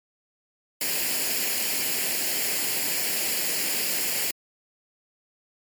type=noise with comb filter; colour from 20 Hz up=white; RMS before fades=-26 dBFS; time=0.81-4.31 s; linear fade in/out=2 ms; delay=0.41 ms; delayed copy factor=+0.6; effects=high-pass 200 Hz 12 dB/octave + MP3 96 kbps